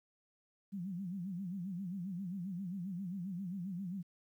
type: tone with vibrato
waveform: sine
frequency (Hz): 185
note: F#3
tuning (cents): 0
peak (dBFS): -38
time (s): 0.72-4.03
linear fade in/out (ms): 20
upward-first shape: sine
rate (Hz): 7.5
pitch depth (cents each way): 150
effects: 12-bit